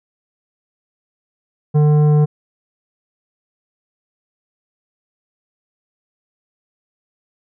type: tone with tanh clipping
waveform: sine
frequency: 149.8 Hz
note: D3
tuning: 35 cents sharp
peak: -11 dBFS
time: 1.74-2.26 s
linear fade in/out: 20 ms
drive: 11 dB
effects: none